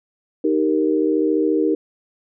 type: chord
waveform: sine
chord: Eb major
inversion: none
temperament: equal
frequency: 311.1 / 392 / 466.2 Hz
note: Eb4 / G4 / Bb4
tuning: 0 / 0 / 0 cents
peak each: -18 / -21 / -21 dBFS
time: 0.44-1.75 s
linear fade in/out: 5 ms
effects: none